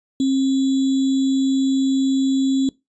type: tone with sample-and-hold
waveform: sine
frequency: 267.8 Hz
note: C4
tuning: 40 cents sharp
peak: -15 dBFS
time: 0.2-2.69 s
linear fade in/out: 2 ms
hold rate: 3675 Hz
effects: noise-tail reverb RT60 0.2 s tail -21 dB re dry + resampled to 22050 Hz